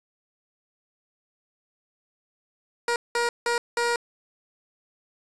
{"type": "tone bursts at uneven times", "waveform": "15% pulse", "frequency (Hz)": 474.3, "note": "A#4", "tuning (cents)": 30, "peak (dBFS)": -16, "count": 4, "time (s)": [[2.88, 2.96], [3.15, 3.29], [3.46, 3.58], [3.77, 3.96]], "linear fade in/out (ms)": 2, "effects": ["resampled to 22050 Hz", "7-bit"]}